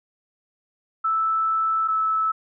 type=tone pair in turn; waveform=sine; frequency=1316 / 1306.2 Hz; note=E6 / E6; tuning=-3 / -16 cents; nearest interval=unison; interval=13 cents; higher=first; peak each=-19 dBFS; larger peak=neither; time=1.04-1.88 / 1.88-2.32 s; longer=first; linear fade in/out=10 ms; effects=none